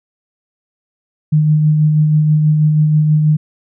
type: tone with tremolo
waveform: sine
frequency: 152.9 Hz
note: D#3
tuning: 30 cents flat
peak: -7 dBFS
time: 1.32-3.37 s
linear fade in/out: 10 ms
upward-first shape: sine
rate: 6.2 Hz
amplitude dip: 30%
effects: none